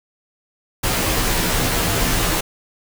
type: noise with comb filter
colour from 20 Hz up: pink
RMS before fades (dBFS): -19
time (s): 0.83-2.41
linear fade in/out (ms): 10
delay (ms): 14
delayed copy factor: -1
effects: none

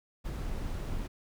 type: noise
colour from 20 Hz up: brown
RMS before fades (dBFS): -35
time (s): 0.24-1.08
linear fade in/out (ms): 20
effects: none

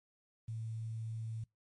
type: tone with quantisation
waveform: sine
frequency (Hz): 112.1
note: A2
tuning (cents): +33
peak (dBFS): -38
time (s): 0.48-1.44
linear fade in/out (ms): 5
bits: 11
effects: noise-tail reverb RT60 0.2 s tail -26 dB re dry + MP3 48 kbps

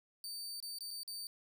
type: tone with dropouts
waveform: sawtooth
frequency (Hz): 4599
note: D8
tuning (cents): -37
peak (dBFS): -39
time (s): 0.24-1.27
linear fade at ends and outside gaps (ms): 1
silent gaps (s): 0.602-0.626 / 0.786-0.807 / 0.907-0.911 / 1.033-1.077
effects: none

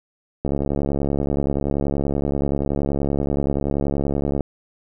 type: click train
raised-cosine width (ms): 2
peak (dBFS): -9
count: 280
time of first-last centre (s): 0.45-4.407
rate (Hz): 70.5
effects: none

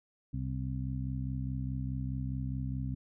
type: harmonic tone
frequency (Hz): 64.8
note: C2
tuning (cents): -16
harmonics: 1 / 2 / 3 / 4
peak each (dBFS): -38 / -35 / -43 / -41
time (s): 0.33-2.95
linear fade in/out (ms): 10
effects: none

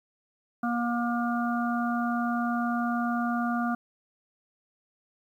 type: harmonic tone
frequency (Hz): 237.8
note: A#3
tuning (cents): +35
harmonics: 1 / 3 / 5 / 6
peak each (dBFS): -27 / -32 / -34 / -35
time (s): 0.63-3.75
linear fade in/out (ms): 5
effects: 10-bit

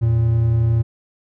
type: tone pair together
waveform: triangle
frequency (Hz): 83.61 / 115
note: E2 / A#2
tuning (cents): +25 / -23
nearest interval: tritone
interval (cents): 552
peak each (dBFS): -22 / -12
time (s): 0.01-0.83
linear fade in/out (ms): 20
effects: none

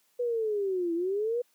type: linear two-way sweep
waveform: sine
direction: down then up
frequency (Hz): 493.9 to 329.6 to 493.9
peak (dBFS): -26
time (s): 0.19-1.42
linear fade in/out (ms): 10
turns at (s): 0.94
effects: white hiss -69 dBFS RMS until 1.54 s + high-pass 200 Hz 12 dB/octave

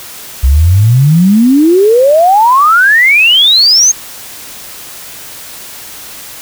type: exponential sweep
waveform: sine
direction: up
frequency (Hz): 62.5 to 6540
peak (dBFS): -3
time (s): 0.43-3.92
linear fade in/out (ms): 10
effects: white hiss -28 dBFS RMS until 6.41 s

